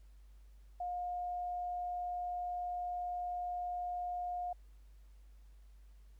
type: tone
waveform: sine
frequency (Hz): 713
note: F5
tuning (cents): +36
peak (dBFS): -36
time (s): 0.8-4.53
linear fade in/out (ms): 5
effects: added 50 Hz sine -55 dBFS peak until 6.19 s + pink hiss -75 dBFS RMS until 6.19 s